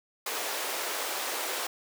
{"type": "high-pass noise", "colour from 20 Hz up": "pink", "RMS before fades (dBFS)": -33, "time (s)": [0.26, 1.67], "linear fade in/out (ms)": 5, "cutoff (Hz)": 420, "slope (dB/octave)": 24, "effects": []}